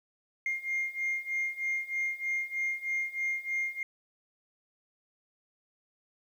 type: beating tone pair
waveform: sine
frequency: 2118 / 2121.2 Hz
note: C7 / C7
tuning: +21 / +23 cents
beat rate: 3.2 Hz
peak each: -33 / -31 dBFS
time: 0.46-3.83 s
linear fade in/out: 2 ms
effects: tanh soft clip ceiling -25 dBFS + 10-bit